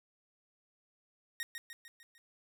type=tone with echo; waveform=sawtooth; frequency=1864.7 Hz; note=A#6; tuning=in tune; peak=-32 dBFS; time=1.4-1.43 s; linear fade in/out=0 ms; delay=150 ms; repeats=5; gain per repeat=-5 dB; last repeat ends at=2.18 s; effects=none